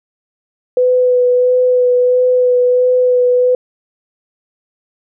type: tone with vibrato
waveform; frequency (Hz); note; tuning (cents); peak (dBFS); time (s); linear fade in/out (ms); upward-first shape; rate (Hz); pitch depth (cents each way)
sine; 498.8; B4; +17; -8; 0.77-3.55; 2; sine; 1.5; 15
effects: none